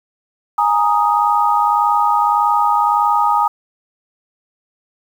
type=chord; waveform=sine; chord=Ab suspended second; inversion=none; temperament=equal; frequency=830.6 / 932.3 / 1244.5 Hz; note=Ab5 / Bb5 / Eb6; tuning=0 / 0 / 0 cents; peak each=-16 dBFS; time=0.58-3.48 s; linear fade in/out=5 ms; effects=7-bit